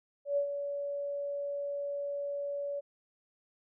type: tone with ADSR envelope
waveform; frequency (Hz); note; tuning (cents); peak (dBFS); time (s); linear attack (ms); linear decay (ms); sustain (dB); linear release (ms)
sine; 569; C#5; +45; -25; 0.25-2.81; 120; 92; -8; 23
effects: none